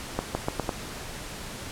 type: accelerating click train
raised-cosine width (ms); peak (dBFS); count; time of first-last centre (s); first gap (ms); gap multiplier
1; -11; 5; 0.19-0.692; 160; 0.84
effects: pink hiss -38 dBFS RMS until 1.71 s + low-pass 11000 Hz 12 dB/octave